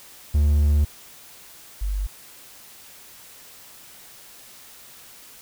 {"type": "tone pair in turn", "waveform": ["triangle", "sine"], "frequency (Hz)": [73.7, 48.89], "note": ["D2", "G1"], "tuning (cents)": [7, -4], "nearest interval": "perfect fifth", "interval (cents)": 711, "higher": "first", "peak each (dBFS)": [-13, -22], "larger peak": "first", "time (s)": [[0.34, 0.85], [1.81, 2.07]], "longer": "first", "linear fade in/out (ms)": 10, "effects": ["white hiss -46 dBFS RMS until 5.41 s"]}